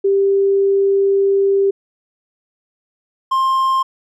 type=tone pair in turn; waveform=sine / triangle; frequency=394 / 1057.9 Hz; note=G4 / C6; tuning=+9 / +19 cents; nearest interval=octave + perfect fourth; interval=1710 cents; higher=second; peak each=-11 dBFS; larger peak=neither; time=0.04-1.71 / 3.31-3.83 s; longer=first; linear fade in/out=10 ms; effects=none